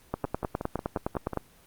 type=two click trains; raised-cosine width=1 ms; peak=-13 / -18 dBFS; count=13 / 7; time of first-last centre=0.14-1.373 / 0.25-1.333 s; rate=9.73 / 5.54 Hz; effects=pink hiss -58 dBFS RMS until 1.66 s + Opus 24 kbps